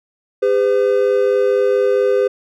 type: tone pair together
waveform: triangle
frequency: 403.6 / 508 Hz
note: G#4 / B4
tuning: -49 / +49 cents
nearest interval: major third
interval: 398 cents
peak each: -13 dBFS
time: 0.42-2.28 s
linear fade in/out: 10 ms
effects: none